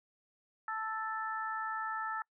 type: harmonic tone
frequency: 440 Hz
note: A4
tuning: in tune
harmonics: 2 / 3 / 4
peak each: -40 / -37 / -41 dBFS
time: 0.68-2.22 s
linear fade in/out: 2 ms
effects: noise-tail reverb RT60 0.1 s tail -25 dB re dry